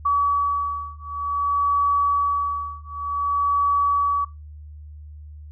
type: beating tone pair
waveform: sine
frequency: 1139 / 1139.54 Hz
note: C#6 / C#6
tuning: +47 / +47 cents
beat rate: 0.54 Hz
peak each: -22 / -22 dBFS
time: 0.05-4.25 s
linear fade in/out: 10 ms
effects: noise-tail reverb RT60 0.2 s tail -17 dB re dry + added 75 Hz sine -37 dBFS peak until 5.51 s